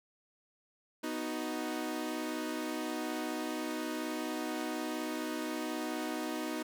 sawtooth chord, B major, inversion none, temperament equal, 246.9 / 311.1 / 370 Hz, B3 / D#4 / F#4, 0 / 0 / 0 cents, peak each -36 / -33 / -39 dBFS, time 1.03-6.63 s, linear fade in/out 10 ms, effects none

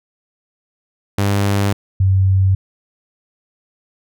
sawtooth / sine tone pair in turn, 100.3 / 95.41 Hz, G2 / G2, +40 / -46 cents, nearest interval minor second, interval 86 cents, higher first, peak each -10 dBFS, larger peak neither, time 1.18-1.73 / 2-2.55 s, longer neither, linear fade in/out 5 ms, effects none

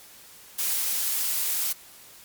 blue noise, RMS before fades -26 dBFS, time 0.58-1.73 s, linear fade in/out 10 ms, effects white hiss -49 dBFS RMS until 2.24 s + MP3 96 kbps

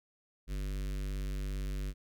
square tone with notch filter, 48.74 Hz, G1, 9 cents flat, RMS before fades -36 dBFS, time 0.47-1.94 s, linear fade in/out 50 ms, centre 830 Hz, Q 0.67, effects none

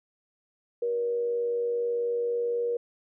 sine tone with frequency modulation, 475.6 Hz, A#4, 35 cents sharp, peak -25 dBFS, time 0.82-2.77 s, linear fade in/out 5 ms, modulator 98.3 Hz, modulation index 0.25, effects none

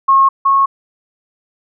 sine tone pair in turn, 1084 / 1094.7 Hz, C#6 / C#6, -39 / -22 cents, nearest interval unison, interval 17 cents, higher second, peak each -6 / -8 dBFS, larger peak first, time 0.08-0.29 / 0.45-0.66 s, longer neither, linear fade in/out 10 ms, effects none

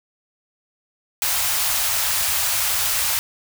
white band-stop noise, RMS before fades -21 dBFS, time 1.22-3.19 s, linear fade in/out 0 ms, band 120 to 630 Hz, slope 24 dB/octave, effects none

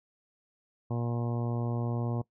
harmonic tone, 118.8 Hz, A#2, 33 cents sharp, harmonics 1 / 2 / 3 / 4 / 5 / 6 / 7 / 8 / 9, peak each -30 / -36 / -40 / -42 / -44 / -46 / -47 / -48 / -49 dBFS, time 0.9-2.22 s, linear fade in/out 10 ms, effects noise-tail reverb RT60 0.1 s tail -20 dB re dry

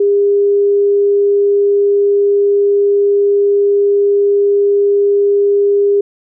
sine tone, 404 Hz, G#4, 48 cents flat, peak -8 dBFS, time 0-6.01 s, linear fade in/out 5 ms, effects none

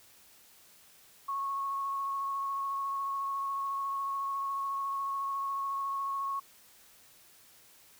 sine tone with vibrato, 1100 Hz, C#6, 14 cents flat, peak -31 dBFS, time 1.28-6.4 s, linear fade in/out 10 ms, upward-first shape sine, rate 14 Hz, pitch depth 12 cents each way, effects white hiss -59 dBFS RMS until 7.99 s

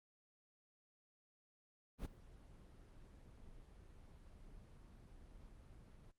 brown noise with ADSR envelope, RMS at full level -40 dBFS, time 1.98-6.12 s, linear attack 73 ms, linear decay 12 ms, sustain -19 dB, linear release 18 ms, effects Opus 24 kbps

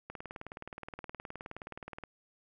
click train, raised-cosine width 0.5 ms, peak -27 dBFS, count 38, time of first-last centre 0.1-2.037 s, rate 19.1 Hz, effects none

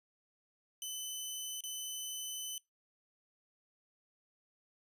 15% pulse tone with dropouts, 3024 Hz, F#7, 37 cents sharp, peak -32 dBFS, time 0.82-2.58 s, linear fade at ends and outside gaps 1 ms, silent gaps 1.607-1.637 s, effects noise-tail reverb RT60 0.2 s tail -25 dB re dry + resampled to 32000 Hz

